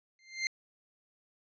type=tone with exponential growth; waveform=sawtooth; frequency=2093 Hz; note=C7; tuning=in tune; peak=-23 dBFS; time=0.19-0.47 s; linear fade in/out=1 ms; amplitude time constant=60 ms; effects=resampled to 16000 Hz